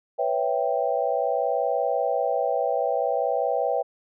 sine chord, C# half-diminished seventh, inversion third, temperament equal, 493.9 / 554.4 / 659.3 / 784 Hz, B4 / C#5 / E5 / G5, 0 / 0 / 0 / 0 cents, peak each -27 dBFS, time 0.18-3.83 s, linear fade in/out 20 ms, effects none

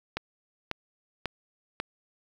click train, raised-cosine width 0.3 ms, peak -14 dBFS, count 4, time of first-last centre 0.17-1.8 s, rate 1.84 Hz, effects 7-bit

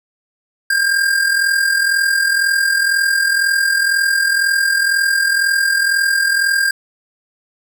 square tone with amplitude modulation, 1603 Hz, G6, 38 cents sharp, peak -11 dBFS, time 0.7-6.71 s, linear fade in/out 5 ms, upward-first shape sine, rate 42 Hz, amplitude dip 55%, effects none

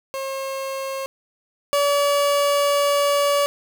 30% pulse tone pair in turn, 538 / 571.8 Hz, C5 / D5, +48 / -46 cents, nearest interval minor second, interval 106 cents, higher second, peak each -23 / -14 dBFS, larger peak second, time 0.14-1.06 / 1.73-3.46 s, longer second, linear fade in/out 0 ms, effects none

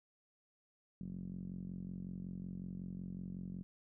5% pulse tone with low-pass filter, 45.41 Hz, F#1, 32 cents flat, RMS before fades -45 dBFS, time 1.01-3.63 s, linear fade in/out 0 ms, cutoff 190 Hz, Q 4.5, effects none

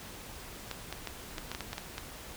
clicks, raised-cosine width 0.2 ms, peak -19 dBFS, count 10, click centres 0.713 / 0.926 / 1.073 / 1.382 / 1.516 / 1.549 / 1.607 / 1.731 / 1.781 / 1.981 s, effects pink hiss -46 dBFS RMS until 2.36 s

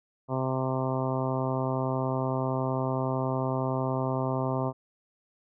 harmonic tone, 130.81 Hz, C3, in tune, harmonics 1 / 2 / 3 / 4 / 5 / 6 / 7 / 8 / 9, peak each -30 / -33 / -35 / -36 / -34 / -40 / -37 / -38 / -42 dBFS, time 0.28-4.73 s, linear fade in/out 50 ms, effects none

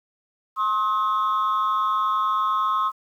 sine tone pair together, 1065.3 / 1274 Hz, C6 / D#6, +31 / +41 cents, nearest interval minor third, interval 310 cents, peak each -20 / -21 dBFS, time 0.56-2.92 s, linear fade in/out 50 ms, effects tanh soft clip ceiling -16 dBFS + 9-bit

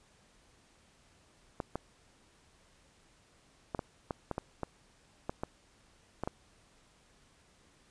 clicks, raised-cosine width 1 ms, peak -20 dBFS, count 12, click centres 1.602 / 1.756 / 3.748 / 3.792 / 4.108 / 4.313 / 4.381 / 4.633 / 5.295 / 5.435 / 6.236 / 6.275 s, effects pink hiss -65 dBFS RMS until 7.9 s + resampled to 22050 Hz

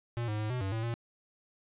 square tone with pitch steps, 118.5 / 106.3 / 107.4 / 125.7 / 96.5 / 112.3 / 117.2 Hz, A#2 / G#2 / A2 / B2 / G2 / A2 / A#2, +29 / +41 / -41 / +31 / -27 / +36 / +10 cents, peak -32 dBFS, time 0.17-0.94 s, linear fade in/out 0 ms, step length 110 ms, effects resampled to 8000 Hz + 12-bit

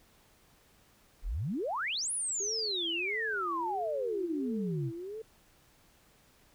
sine exponential two-way sweep, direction up then down, 30.49 to 10548 to 121 Hz, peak -31 dBFS, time 1.22-4.92 s, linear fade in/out 50 ms, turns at 2.12 s
sine tone with vibrato, 385.5 Hz, G4, 29 cents flat, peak -38 dBFS, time 2.4-5.22 s, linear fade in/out 5 ms, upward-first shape sine, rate 1.5 Hz, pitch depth 260 cents each way
effects pink hiss -64 dBFS RMS until 6.54 s

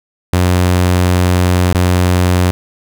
sawtooth tone with dropouts, 90 Hz, F#2, 47 cents flat, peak -5 dBFS, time 0.33-2.51 s, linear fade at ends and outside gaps 0 ms, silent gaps 1.728-1.748 s, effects none

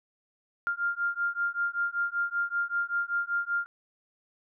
sine beating tone pair, 1396.9 / 1402.1 Hz, F6 / F6, 0 / +6 cents, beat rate 5.2 Hz, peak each -30 dBFS, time 0.67-3.66 s, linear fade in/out 0 ms, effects none

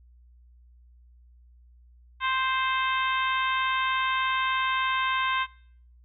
harmonic tone, 523.3 Hz, C5, in tune, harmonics 2 / 3 / 4 / 5 / 6 / 7, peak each -26 / -30 / -32 / -34 / -36 / -37 dBFS, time 2.2-5.47 s, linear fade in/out 50 ms, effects noise-tail reverb RT60 0.6 s tail -23 dB re dry + added 60 Hz sine -52 dBFS peak until 6.04 s

